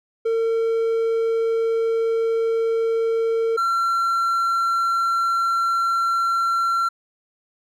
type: tone pair in turn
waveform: triangle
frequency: 454.2 / 1361.1 Hz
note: A#4 / F6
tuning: -45 / -45 cents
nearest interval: octave + perfect fifth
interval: 1900 cents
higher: second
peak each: -16 / -16 dBFS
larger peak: neither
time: 0.25-3.57 / 3.57-6.89 s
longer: neither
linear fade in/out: 10 ms
effects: none